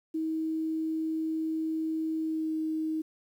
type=tone with pitch glide; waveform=sine; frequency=318.6 to 315.3 Hz; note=D#4 to D#4; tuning=+41 to +23 cents; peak=-28 dBFS; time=0.14-3.02 s; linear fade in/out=10 ms; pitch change=-18 cents; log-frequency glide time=2.17-2.56 s; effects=10-bit

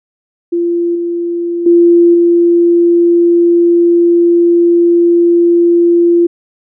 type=tone with level steps; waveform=sine; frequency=343.6 Hz; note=F4; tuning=28 cents flat; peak=-10 / -13 / -3 / -5 dBFS; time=0.52-6.27 s; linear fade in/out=10 ms; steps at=0.95 / 1.66 / 2.14 s; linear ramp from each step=5 ms; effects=none

